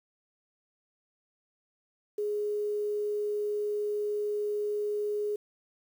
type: tone with quantisation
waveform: sine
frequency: 416.7 Hz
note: G#4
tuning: 6 cents sharp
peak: -28 dBFS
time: 2.18-5.36 s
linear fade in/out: 5 ms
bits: 9
effects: none